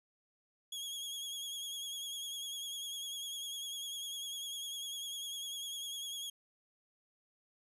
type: tone with vibrato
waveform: sawtooth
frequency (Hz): 3305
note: G#7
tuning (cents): -9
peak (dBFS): -37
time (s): 0.72-6.3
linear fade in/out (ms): 5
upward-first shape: sine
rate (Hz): 10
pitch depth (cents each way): 39
effects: resampled to 32000 Hz

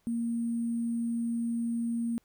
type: tone with sample-and-hold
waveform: sine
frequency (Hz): 233.1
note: A#3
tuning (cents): 0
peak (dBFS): -28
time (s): 0.07-2.18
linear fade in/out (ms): 0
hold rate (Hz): 8820
effects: pink hiss -72 dBFS RMS until 2.24 s

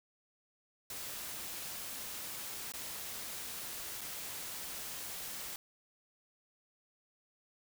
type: noise with dropouts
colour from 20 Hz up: white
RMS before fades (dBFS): -43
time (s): 0.9-5.56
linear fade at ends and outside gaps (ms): 2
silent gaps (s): 2.721-2.737 / 4.01-4.014
effects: none

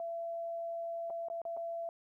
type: tone with dropouts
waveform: sine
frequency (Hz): 673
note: E5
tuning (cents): +36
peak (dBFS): -36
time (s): 0-1.89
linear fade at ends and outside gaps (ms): 1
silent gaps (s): 1.1-1.104 / 1.285-1.3 / 1.417-1.452 / 1.567-1.572
effects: 13-bit

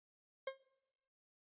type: tone with exponential decay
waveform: 40% pulse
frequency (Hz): 535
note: C5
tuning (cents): +38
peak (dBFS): -35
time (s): 0.47-0.59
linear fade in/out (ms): 5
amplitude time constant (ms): 24
effects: noise-tail reverb RT60 1.0 s tail -23 dB re dry + resampled to 8000 Hz

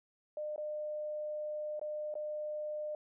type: tone with dropouts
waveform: sine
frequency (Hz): 604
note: D5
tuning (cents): +48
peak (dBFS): -36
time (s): 0.37-2.95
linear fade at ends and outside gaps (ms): 2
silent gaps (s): 0.561-0.579 / 1.795-1.814 / 2.141-2.153
effects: none

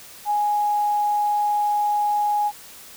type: tone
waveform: sine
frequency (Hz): 830.6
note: G#5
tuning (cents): 0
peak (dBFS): -18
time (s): 0.25-2.52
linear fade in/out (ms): 50
effects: white hiss -43 dBFS RMS until 2.96 s

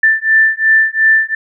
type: beating tone pair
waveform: sine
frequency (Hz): 1770 / 1772.8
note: A6 / A6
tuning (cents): +10 / +13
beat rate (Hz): 2.8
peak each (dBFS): -11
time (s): 0.03-1.35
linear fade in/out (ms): 5
effects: none

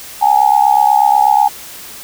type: tone with amplitude modulation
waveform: sine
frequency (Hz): 830.6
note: G#5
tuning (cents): 0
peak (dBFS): -3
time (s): 0.21-1.49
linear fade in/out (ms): 20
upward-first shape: sine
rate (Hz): 68.2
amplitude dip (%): 90
effects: white hiss -32 dBFS RMS until 2.03 s

